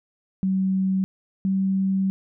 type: tone pair in turn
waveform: sine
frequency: 190 / 192.1 Hz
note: F#3 / G3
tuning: +46 / -35 cents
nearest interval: unison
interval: 19 cents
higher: second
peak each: -19 dBFS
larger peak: neither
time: 0.43-1.04 / 1.45-2.1 s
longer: second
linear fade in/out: 0 ms
effects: none